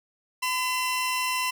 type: tone pair together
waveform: sawtooth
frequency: 1013 / 2710 Hz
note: B5 / E7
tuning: +44 / +47 cents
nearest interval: octave + perfect fourth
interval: 1703 cents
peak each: -23 / -26 dBFS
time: 0.42-1.51 s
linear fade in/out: 10 ms
effects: none